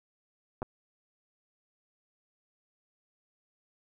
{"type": "clicks", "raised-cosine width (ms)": 1, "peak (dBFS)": -21, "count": 2, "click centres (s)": [0.62, 0.628], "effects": []}